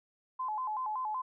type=tone with vibrato; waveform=sine; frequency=938 Hz; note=A#5; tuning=11 cents sharp; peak=-32 dBFS; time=0.39-1.22 s; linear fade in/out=10 ms; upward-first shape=square; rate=5.3 Hz; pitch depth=160 cents each way; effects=none